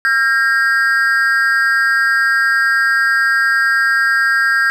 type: tone with amplitude modulation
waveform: triangle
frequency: 1611 Hz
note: G6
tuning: 47 cents sharp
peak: -5 dBFS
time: 0.05-4.7 s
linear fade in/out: 0 ms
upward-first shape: sine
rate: 251 Hz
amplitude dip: 95%
effects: none